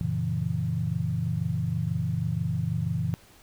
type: chord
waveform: sine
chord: F# dominant seventh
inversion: none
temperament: equal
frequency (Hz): 92.5 / 116.54 / 138.59 / 164.81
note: F#2 / A#2 / C#3 / E3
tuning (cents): 0 / 0 / 0 / 0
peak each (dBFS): -33 / -30 / -32 / -29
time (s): 0.01-3.14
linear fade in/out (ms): 0
effects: pink hiss -55 dBFS RMS until 3.42 s